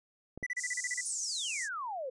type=clicks; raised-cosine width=2 ms; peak=-29 dBFS; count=2; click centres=0.376 / 0.428 s
type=tone bursts; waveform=triangle; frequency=1975.5 Hz; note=B6; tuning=in tune; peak=-30 dBFS; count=9; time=0.43-1.009 s; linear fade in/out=5 ms; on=35 ms; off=33 ms
type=band-pass noise; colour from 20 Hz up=white; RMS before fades=-40 dBFS; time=0.56-1.69 s; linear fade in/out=50 ms; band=5600 to 8300 Hz; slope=48 dB/octave
type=exponential sweep; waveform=sine; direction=down; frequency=9956 to 491 Hz; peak=-35 dBFS; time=1.05-2.1 s; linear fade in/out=10 ms
effects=resampled to 24000 Hz